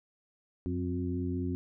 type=harmonic tone with a mistuned harmonic; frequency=89.6 Hz; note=F2; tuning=45 cents sharp; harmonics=1 / 2 / 3 / 4; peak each=-34 / -38 / -34 / -39 dBFS; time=0.66-1.55 s; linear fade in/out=0 ms; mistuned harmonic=3; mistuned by=-32 cents; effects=none